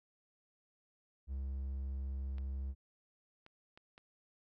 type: tone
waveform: triangle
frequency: 67.2 Hz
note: C2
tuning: 47 cents sharp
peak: -35 dBFS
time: 1.27-2.75 s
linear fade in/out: 50 ms
type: clicks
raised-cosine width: 0.3 ms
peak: -40 dBFS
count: 4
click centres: 2.383 / 3.464 / 3.775 / 3.979 s
effects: none